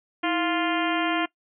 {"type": "harmonic tone with a mistuned harmonic", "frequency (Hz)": 349.2, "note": "F4", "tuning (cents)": 0, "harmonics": [1, 2, 3, 4, 5, 6, 7, 8, 9], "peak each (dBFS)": [-26, -29, -31, -32, -33, -34, -34, -35, -36], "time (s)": [0.23, 1.26], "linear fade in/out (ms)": 10, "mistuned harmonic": 1, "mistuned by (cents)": -130, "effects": ["noise-tail reverb RT60 0.1 s tail -21 dB re dry"]}